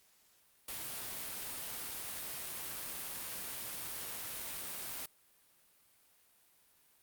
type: noise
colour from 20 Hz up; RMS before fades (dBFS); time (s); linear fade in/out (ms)
white; -42; 0.68-5.06; 5
effects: white hiss -68 dBFS RMS until 7.02 s + Opus 48 kbps